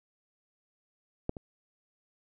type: clicks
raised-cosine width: 2 ms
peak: -16 / -27 dBFS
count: 2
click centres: 1.294 / 1.368 s
effects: none